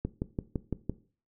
click train, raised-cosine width 3 ms, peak -17 dBFS, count 6, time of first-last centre 0.05-0.896 s, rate 5.91 Hz, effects noise-tail reverb RT60 0.4 s tail -17 dB re dry

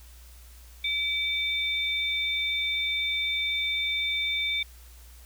sine tone pair together, 2301 / 3592 Hz, D7 / A7, -36 / +35 cents, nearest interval minor sixth, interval 771 cents, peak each -28 dBFS, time 0.84-4.63 s, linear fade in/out 5 ms, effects added 60 Hz sine -47 dBFS peak until 5.25 s + white hiss -55 dBFS RMS until 5.25 s

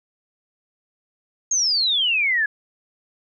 sine exponential sweep, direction down, 6610 to 1661.2 Hz, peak -17 dBFS, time 1.51-2.46 s, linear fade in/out 5 ms, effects none

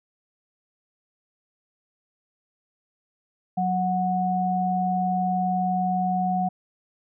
sine tone pair together, 183.9 / 735.6 Hz, F#3 / F#5, -10 / -10 cents, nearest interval 2 octaves, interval 2400 cents, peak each -25 / -23 dBFS, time 3.57-6.49 s, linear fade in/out 10 ms, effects none

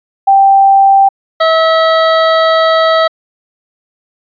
sine / 25% pulse tone pair in turn, 784 / 646.9 Hz, G5 / E5, 0 / -33 cents, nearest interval minor third, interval 333 cents, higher first, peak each -3 dBFS, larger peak neither, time 0.27-1.09 / 1.4-3.08 s, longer second, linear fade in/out 10 ms, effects resampled to 11025 Hz

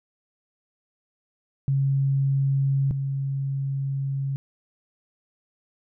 sine tone pair in turn, 137 / 137 Hz, C#3 / C#3, -20 / -20 cents, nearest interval unison, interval 0 cents, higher neither, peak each -19 / -24 dBFS, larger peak first, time 1.68-2.91 / 2.91-4.36 s, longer second, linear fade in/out 0 ms, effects none

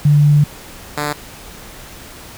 sine / 5% pulse tone pair in turn, 146.83 / 147.77 Hz, D3 / D3, 0 / +11 cents, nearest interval unison, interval 11 cents, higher second, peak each -7 dBFS, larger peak neither, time 0.05-0.44 / 0.97-1.13 s, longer first, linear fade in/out 5 ms, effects pink hiss -36 dBFS RMS until 2.37 s

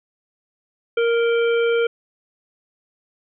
harmonic tone with a mistuned harmonic, 466.2 Hz, A#4, in tune, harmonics 1 / 3 / 5 / 7, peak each -16 / -26 / -30 / -33 dBFS, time 0.97-1.87 s, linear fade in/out 5 ms, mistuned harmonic 7, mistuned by -68 cents, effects none

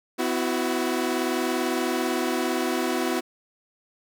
sawtooth chord, B suspended fourth, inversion none, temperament equal with one note detuned, 252.6 / 329.6 / 370 Hz, B3 / E4 / F#4, +39 / 0 / 0 cents, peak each -24 dBFS, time 0.18-3.21 s, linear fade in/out 20 ms, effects none

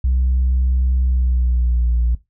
sine tone with pitch glide, 63.6 to 59 Hz, C2 to A#1, -48 to +22 cents, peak -12 dBFS, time 0.04-2.15 s, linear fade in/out 5 ms, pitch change -130 cents, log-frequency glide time 1.03-1.94 s, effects noise-tail reverb RT60 0.2 s tail -19 dB re dry + tanh soft clip ceiling -11 dBFS

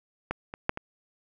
clicks, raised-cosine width 0.5 ms, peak -14 / -22 / -8 / -19 dBFS, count 4, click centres 0.31 / 0.539 / 0.694 / 0.774 s, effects none

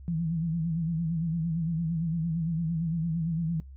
sine tone with vibrato, 164.81 Hz, E3, in tune, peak -26 dBFS, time 0.08-3.6 s, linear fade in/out 0 ms, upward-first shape sine, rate 8.8 Hz, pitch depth 83 cents each way, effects noise-tail reverb RT60 0.1 s tail -18 dB re dry + added 67 Hz sine -43 dBFS peak until 3.76 s

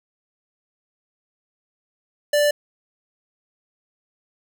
square tone, 587.3 Hz, D5, in tune, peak -16 dBFS, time 2.33-2.51 s, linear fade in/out 5 ms, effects none

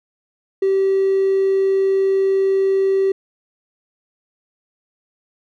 triangle tone with hard clipping, 387.1 Hz, G4, 22 cents flat, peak -14 dBFS, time 0.62-3.12 s, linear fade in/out 5 ms, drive 4 dB, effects none

